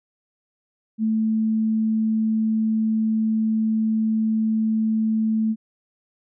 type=tone; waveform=sine; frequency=220 Hz; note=A3; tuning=in tune; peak=-18 dBFS; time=0.98-5.56 s; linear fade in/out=50 ms; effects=none